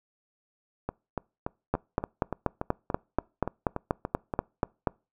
two click trains, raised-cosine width 1 ms, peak -16 / -10 dBFS, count 13 / 14, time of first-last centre 0.89-4.338 / 1.74-4.873 s, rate 3.48 / 4.15 Hz, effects noise-tail reverb RT60 0.3 s tail -26 dB re dry

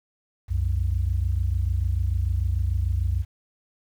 sine tone pair together, 64.2 / 90.97 Hz, C2 / F#2, -32 / -29 cents, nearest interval tritone, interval 603 cents, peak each -23 dBFS, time 0.48-3.25 s, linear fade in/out 50 ms, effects tanh soft clip ceiling -14 dBFS + 9-bit

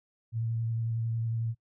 sine tone with vibrato, 114.3 Hz, A#2, 34 cents flat, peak -28 dBFS, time 0.32-1.55 s, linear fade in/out 50 ms, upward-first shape square, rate 11 Hz, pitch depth 15 cents each way, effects noise-tail reverb RT60 0.1 s tail -25 dB re dry

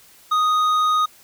triangle tone with hard clipping, 1244.5 Hz, D#6, in tune, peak -17 dBFS, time 0.31-1.06 s, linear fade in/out 10 ms, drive 10 dB, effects white hiss -50 dBFS RMS until 1.23 s

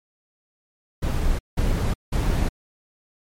brown noise bursts, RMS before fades -21 dBFS, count 3, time 1.02-2.49 s, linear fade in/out 10 ms, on 370 ms, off 180 ms, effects MP3 64 kbps

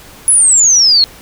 sine exponential sweep, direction down, 10548 to 4196 Hz, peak -5 dBFS, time 0.28-1.04 s, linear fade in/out 0 ms, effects pink hiss -37 dBFS RMS until 1.21 s

